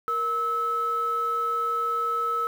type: tone pair together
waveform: sine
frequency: 468.7 / 1300 Hz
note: A#4 / E6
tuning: +9 / -24 cents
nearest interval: octave + tritone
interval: 1767 cents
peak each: -32 / -23 dBFS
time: 0.08-2.47 s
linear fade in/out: 0 ms
effects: tanh soft clip ceiling -17 dBFS + 8-bit